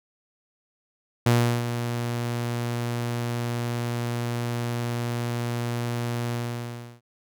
sawtooth tone with ADSR envelope, 119.3 Hz, A#2, 41 cents sharp, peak -12 dBFS, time 1.26-7.01 s, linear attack 6 ms, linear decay 360 ms, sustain -10 dB, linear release 680 ms, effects none

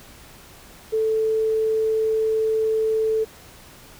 sine tone, 440 Hz, A4, in tune, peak -18 dBFS, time 0.92-3.25 s, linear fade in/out 20 ms, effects pink hiss -46 dBFS RMS until 3.99 s

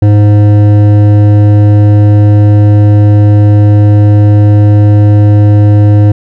sine tone with hard clipping, 103.83 Hz, G#2, in tune, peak -3 dBFS, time 0.02-6.12 s, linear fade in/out 5 ms, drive 11 dB, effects none

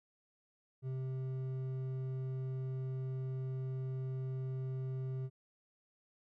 triangle tone with hard clipping, 130.81 Hz, C3, in tune, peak -38 dBFS, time 0.82-5.3 s, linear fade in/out 50 ms, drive 10 dB, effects none

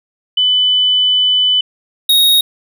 sine / square tone pair in turn, 3000 / 3756 Hz, F#7 / A#7, +23 / +12 cents, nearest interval major third, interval 389 cents, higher second, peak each -9 / -8 dBFS, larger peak second, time 0.37-1.61 / 2.09-2.41 s, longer first, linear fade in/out 5 ms, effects none

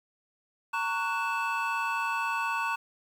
triangle tone cluster, 916 / 1119 / 1477 / 2632 Hz, A#5 / C#6 / F#6 / E7, -31 / +16 / -3 / -3 cents, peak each -30 / -31 / -32 / -33 dBFS, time 0.73-2.76 s, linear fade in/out 10 ms, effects 9-bit

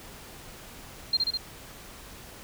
sine tone with echo, 4186 Hz, C8, in tune, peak -20 dBFS, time 1.13-1.17 s, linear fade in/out 5 ms, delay 68 ms, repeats 3, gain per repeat -2 dB, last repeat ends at 1.374 s, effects pink hiss -46 dBFS RMS until 2.43 s

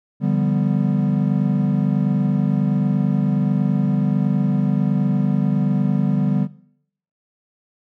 triangle chord, G dominant seventh, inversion second, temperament equal, 146.83 / 174.61 / 196 / 246.9 Hz, D3 / F3 / G3 / B3, 0 / 0 / 0 / 0 cents, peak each -18 / -24 / -18 / -22 dBFS, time 0.2-6.48 s, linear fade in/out 50 ms, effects noise-tail reverb RT60 0.7 s tail -20 dB re dry

